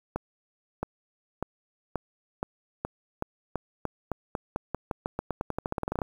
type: accelerating click train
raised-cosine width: 1 ms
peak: -15 dBFS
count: 29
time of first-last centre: 0.16-6.018 s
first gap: 670 ms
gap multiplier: 0.89
effects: 8-bit